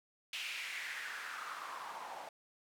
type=noise with band-pass filter sweep; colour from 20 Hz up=white; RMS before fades=-44 dBFS; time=0.33-2.29 s; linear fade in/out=2 ms; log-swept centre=2800 to 750 Hz; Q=3.5; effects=none